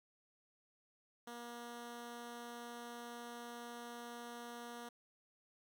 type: tone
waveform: 10% pulse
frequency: 238 Hz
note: A#3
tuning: 36 cents sharp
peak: -39 dBFS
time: 1.27-4.89 s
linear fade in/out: 5 ms
effects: none